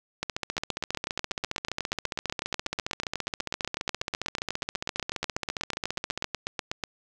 two click trains, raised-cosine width 0.2 ms, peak -12 / -12 dBFS, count 52 / 90, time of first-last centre 0.58-6.838 / 0.23-6.244 s, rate 8.15 / 14.8 Hz, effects none

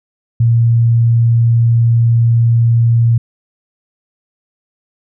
sine tone, 116.54 Hz, A#2, in tune, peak -7 dBFS, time 0.4-3.18 s, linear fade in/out 5 ms, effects none

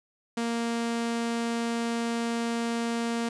sawtooth tone, 232.8 Hz, A#3, 2 cents flat, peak -23 dBFS, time 0.37-3.29 s, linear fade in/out 5 ms, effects resampled to 22050 Hz + 9-bit

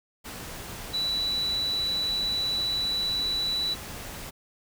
sine tone in noise, 3951 Hz, B7, in tune, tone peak -25 dBFS, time 0.93-3.75 s, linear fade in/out 20 ms, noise pink, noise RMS -39 dBFS, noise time 0.24-4.31 s, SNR +11 dB, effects none

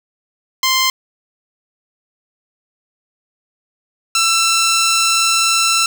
10% pulse tone pair in turn, 1046.5 / 1339.6 Hz, C6 / E6, 0 / +27 cents, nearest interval major third, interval 427 cents, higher second, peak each -4 dBFS, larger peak neither, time 0.63-0.9 / 4.15-5.86 s, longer second, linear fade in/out 2 ms, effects none

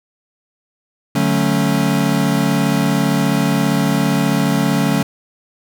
square chord, D major seventh, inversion none, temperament equal, 146.83 / 185 / 220 / 277.2 Hz, D3 / F#3 / A3 / C#4, 0 / 0 / 0 / 0 cents, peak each -20 dBFS, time 1.15-5.03 s, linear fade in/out 5 ms, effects none

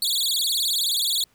sawtooth tone with vibrato, 3903 Hz, B7, 21 cents flat, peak -18 dBFS, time 0.02-1.24 s, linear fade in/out 2 ms, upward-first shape sine, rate 19 Hz, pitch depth 280 cents each way, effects pink hiss -62 dBFS RMS until 1.34 s

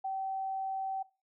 sine tone, 770 Hz, G5, 31 cents flat, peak -32 dBFS, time 0.04-1.03 s, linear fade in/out 10 ms, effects noise-tail reverb RT60 0.3 s tail -19 dB re dry

